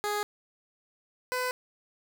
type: tone pair in turn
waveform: 15% pulse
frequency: 415.3 / 503.3 Hz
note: G#4 / B4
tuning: 0 / +33 cents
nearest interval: minor third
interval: 333 cents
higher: second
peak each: -22 dBFS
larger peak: neither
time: 0.04-0.23 / 1.32-1.51 s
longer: neither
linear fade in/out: 0 ms
effects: none